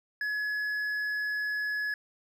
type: tone with hard clipping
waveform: triangle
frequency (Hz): 1695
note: G#6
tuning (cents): +35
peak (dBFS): -30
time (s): 0.21-1.94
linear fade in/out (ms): 2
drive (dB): 7
effects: none